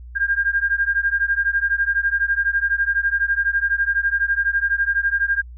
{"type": "beating tone pair", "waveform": "sine", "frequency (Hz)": [1602, 1614], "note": ["G6", "G#6"], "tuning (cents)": [37, -50], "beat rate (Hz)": 12, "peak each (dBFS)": -20, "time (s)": [0.15, 5.42], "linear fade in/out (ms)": 20, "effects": ["added 60 Hz sine -35 dBFS peak until 5.57 s"]}